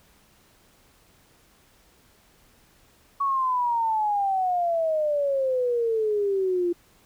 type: exponential sweep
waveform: sine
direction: down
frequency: 1126 to 343.4 Hz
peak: -21 dBFS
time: 3.2-6.73 s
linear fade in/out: 10 ms
effects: pink hiss -59 dBFS RMS until 7.05 s